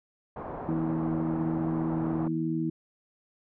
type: low-pass noise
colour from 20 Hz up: white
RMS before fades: -38 dBFS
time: 0.36-2.28 s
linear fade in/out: 5 ms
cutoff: 990 Hz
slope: 24 dB/octave
type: harmonic tone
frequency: 80.6 Hz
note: E2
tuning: 38 cents flat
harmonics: 2 / 3 / 4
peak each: -31 / -34 / -29 dBFS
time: 0.68-2.7 s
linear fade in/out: 5 ms
effects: none